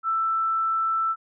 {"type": "tone", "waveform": "sine", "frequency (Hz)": 1327, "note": "E6", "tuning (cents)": 11, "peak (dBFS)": -21, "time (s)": [0.03, 1.16], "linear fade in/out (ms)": 50, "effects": []}